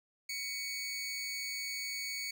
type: tone with amplitude modulation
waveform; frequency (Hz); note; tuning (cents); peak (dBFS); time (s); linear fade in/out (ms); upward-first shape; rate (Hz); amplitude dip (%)
20% pulse; 2234; C#7; +13; -30; 0.29-2.31; 5; sine; 227; 40
effects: none